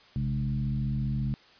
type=tone with frequency modulation; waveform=sine; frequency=134.1 Hz; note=C3; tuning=43 cents sharp; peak=-26 dBFS; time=0.16-1.34 s; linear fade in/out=0 ms; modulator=74.8 Hz; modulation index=0.96; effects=white hiss -56 dBFS RMS until 1.59 s + resampled to 11025 Hz